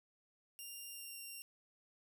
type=tone with pitch glide; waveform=5% pulse; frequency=2794 to 2764 Hz; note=F7 to F7; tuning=0 to -19 cents; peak=-39 dBFS; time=0.59-1.42 s; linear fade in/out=0 ms; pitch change=-19 cents; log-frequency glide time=0.9-1.18 s; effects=none